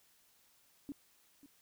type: tone with echo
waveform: sine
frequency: 283.5 Hz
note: C#4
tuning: 39 cents sharp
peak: -39 dBFS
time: 0.89-0.92 s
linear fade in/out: 0 ms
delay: 540 ms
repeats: 1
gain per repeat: -15 dB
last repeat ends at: 1.46 s
effects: white hiss -69 dBFS RMS until 1.61 s